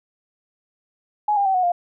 sine tone with pitch steps, 839 / 802.5 / 767.6 / 734.2 / 702.3 Hz, G#5 / G5 / G5 / F#5 / F5, +17 / +40 / -37 / -14 / +10 cents, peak -16 dBFS, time 1.28-1.72 s, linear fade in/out 5 ms, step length 88 ms, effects none

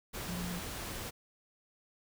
sine tone in noise, 176.9 Hz, F3, 23 cents sharp, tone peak -37 dBFS, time 0.27-0.6 s, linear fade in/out 20 ms, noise pink, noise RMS -41 dBFS, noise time 0.13-1.11 s, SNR +1 dB, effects none

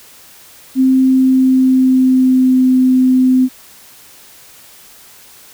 sine tone with pitch glide, 261.6 to 256.8 Hz, C4 to C4, 0 to -32 cents, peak -7 dBFS, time 0.75-3.49 s, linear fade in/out 50 ms, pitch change -32 cents, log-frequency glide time 1.04-2.64 s, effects white hiss -41 dBFS RMS until 5.53 s

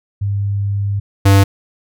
sine / square tone pair in turn, 100.5 / 98.43 Hz, G2 / G2, +44 / +8 cents, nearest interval unison, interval 36 cents, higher first, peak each -15 / -7 dBFS, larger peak second, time 0.21-1 / 1.25-1.44 s, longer first, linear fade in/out 10 ms, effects none

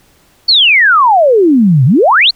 sine exponential two-way sweep, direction down then up, 4587 to 120.3 to 4587 Hz, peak -4 dBFS, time 0.48-2.31 s, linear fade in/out 10 ms, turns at 1.85 s, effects pink hiss -49 dBFS RMS until 2.35 s

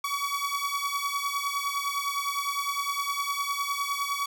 sawtooth beating tone pair, 1128 / 1137.8 Hz, C#6 / C#6, +30 / +45 cents, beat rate 9.8 Hz, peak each -27 / -27 dBFS, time 0.04-4.26 s, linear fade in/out 5 ms, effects none

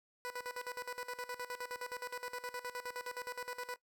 15% pulse tone with tremolo, 493.9 Hz, B4, in tune, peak -33 dBFS, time 0.25-3.76 s, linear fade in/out 0 ms, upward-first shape square, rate 9.6 Hz, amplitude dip 80%, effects noise-tail reverb RT60 0.1 s tail -18 dB re dry

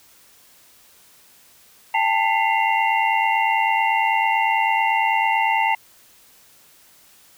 sine tone cluster, 802 / 891 / 2011 / 2118 / 2767 Hz, G5 / A5 / B6 / C7 / F7, +39 / +22 / +31 / +21 / -17 cents, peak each -24 / -19 / -26 / -25 / -26 dBFS, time 1.94-5.75 s, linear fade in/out 5 ms, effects white hiss -52 dBFS RMS until 7.37 s

